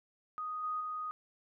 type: tone with level steps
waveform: sine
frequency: 1244.5 Hz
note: D#6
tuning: in tune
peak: -36 / -33 / -36 dBFS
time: 0.38-1.11 s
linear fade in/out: 0 ms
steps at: 0.63 / 0.8 s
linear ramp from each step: 10 ms
effects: none